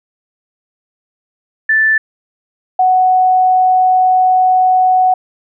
sine tone pair in turn, 1760 / 741.9 Hz, A6 / F#5, 0 / +4 cents, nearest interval octave + minor third, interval 1496 cents, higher first, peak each -8 / -7 dBFS, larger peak second, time 1.69-1.98 / 2.79-5.14 s, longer second, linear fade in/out 5 ms, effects none

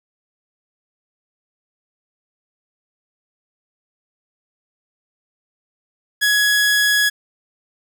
sawtooth tone, 1677 Hz, G#6, 16 cents sharp, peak -10 dBFS, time 6.21-7.1 s, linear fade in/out 20 ms, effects 8-bit

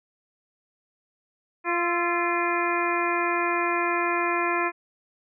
harmonic tone with a mistuned harmonic, 346.6 Hz, F4, 13 cents flat, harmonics 1 / 2 / 3 / 4 / 5 / 6 / 7, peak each -28 / -31 / -27 / -32 / -31 / -33 / -31 dBFS, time 1.64-4.72 s, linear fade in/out 50 ms, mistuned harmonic 4, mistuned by -47 cents, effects none

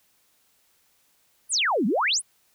sine exponential two-way sweep, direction down then up, 11175 to 185 to 11175 Hz, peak -20 dBFS, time 1.49-2.22 s, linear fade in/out 50 ms, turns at 1.86 s, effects white hiss -65 dBFS RMS until 2.54 s

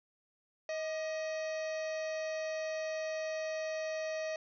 harmonic tone with a mistuned harmonic, 631 Hz, D#5, 24 cents sharp, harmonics 1 / 2 / 3 / 4 / 5 / 6 / 7 / 8 / 9 / 10, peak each -35 / -53 / -45 / -48 / -59 / -59 / -54 / -62 / -54 / -61 dBFS, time 0.69-4.36 s, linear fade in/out 2 ms, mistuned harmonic 2, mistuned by -69 cents, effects none

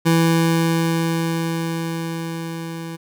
25% pulse tone with level ramp, 165.2 Hz, E3, 4 cents sharp, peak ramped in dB -9 to -25 dBFS, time 0.05-2.97 s, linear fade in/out 20 ms, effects none

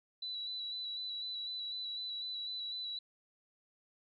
sine tone with vibrato, 3955 Hz, B7, 2 cents sharp, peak -38 dBFS, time 0.22-2.99 s, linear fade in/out 5 ms, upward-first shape square, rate 4 Hz, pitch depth 19 cents each way, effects none

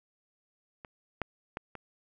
clicks, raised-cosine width 0.5 ms, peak -29 / -16 / -20 / -27 dBFS, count 4, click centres 0.848 / 1.217 / 1.571 / 1.753 s, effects none

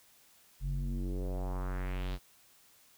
square tone with low-pass filter sweep, 46.06 Hz, F#1, 7 cents flat, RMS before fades -35 dBFS, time 0.6-2.19 s, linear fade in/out 50 ms, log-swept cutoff 110 to 4500 Hz, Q 2.4, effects white hiss -63 dBFS RMS until 2.97 s

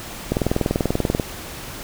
click train, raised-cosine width 2 ms, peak -5 dBFS, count 19, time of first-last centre 0.32-1.198 s, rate 20.5 Hz, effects pink hiss -34 dBFS RMS until 1.83 s

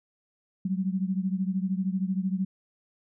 sine beating tone pair, 185.5 / 198.5 Hz, F#3 / G3, +5 / +22 cents, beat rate 13 Hz, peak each -27 / -30 dBFS, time 0.65-2.45 s, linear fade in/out 5 ms, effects none

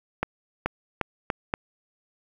accelerating click train, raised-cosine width 0.5 ms, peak -9 dBFS, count 5, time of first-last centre 0.23-1.539 s, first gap 430 ms, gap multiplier 0.82, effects 8-bit

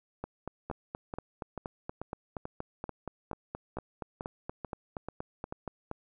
two click trains, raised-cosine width 1 ms, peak -22 / -23 dBFS, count 25 / 12, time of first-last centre 0.24-5.914 / 0.7-5.525 s, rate 4.23 / 2.28 Hz, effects none

